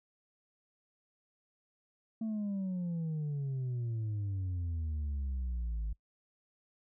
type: exponential sweep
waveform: sine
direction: down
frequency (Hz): 225.4 to 51.91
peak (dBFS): -30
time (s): 2.21-5.93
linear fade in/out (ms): 5
effects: noise-tail reverb RT60 0.1 s tail -25 dB re dry + tanh soft clip ceiling -32 dBFS